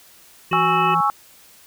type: tone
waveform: triangle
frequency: 168.5 Hz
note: E3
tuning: 38 cents sharp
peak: -24 dBFS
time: 0.51-1.01 s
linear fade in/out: 5 ms
type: harmonic tone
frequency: 370 Hz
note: F#4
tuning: in tune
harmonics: 1 / 3 / 5 / 7 / 8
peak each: -25 / -34 / -34 / -25 / -33 dBFS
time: 0.51-0.95 s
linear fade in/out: 10 ms
type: chord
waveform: sine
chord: C# minor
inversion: second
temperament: equal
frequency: 830.6 / 1108.7 / 1318.5 Hz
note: G#5 / C#6 / E6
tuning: 0 / 0 / 0 cents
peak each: -20 dBFS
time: 0.53-1.1 s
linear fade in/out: 0 ms
effects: white hiss -49 dBFS RMS until 1.66 s